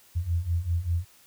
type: beating tone pair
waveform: sine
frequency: 82.41 / 87.51 Hz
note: E2 / F2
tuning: 0 / +4 cents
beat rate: 5.1 Hz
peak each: -29 / -26 dBFS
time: 0.15-1.05 s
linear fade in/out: 20 ms
effects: white hiss -57 dBFS RMS until 1.26 s